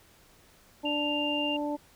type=harmonic tone; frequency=293.7 Hz; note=D4; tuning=in tune; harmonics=1 / 2 / 3; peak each=-31 / -34 / -36 dBFS; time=0.83-1.77 s; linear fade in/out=20 ms
type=tone; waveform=sine; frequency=2794 Hz; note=F7; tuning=in tune; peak=-30 dBFS; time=0.85-1.57 s; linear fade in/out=10 ms
effects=pink hiss -59 dBFS RMS until 1.95 s